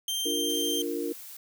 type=tone; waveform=sawtooth; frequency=3155 Hz; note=G7; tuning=10 cents sharp; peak=-25 dBFS; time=0.08-0.82 s; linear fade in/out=2 ms
type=chord; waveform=sine; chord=Bb major; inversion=first; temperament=equal with one note detuned; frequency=293.7 / 349.2 / 461.9 Hz; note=D4 / F4 / Bb4; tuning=0 / 0 / -16 cents; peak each=-33 dBFS; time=0.25-1.13 s; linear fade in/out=10 ms
type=noise; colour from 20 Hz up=blue; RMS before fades=-44 dBFS; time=0.49-1.37 s; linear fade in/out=5 ms
effects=none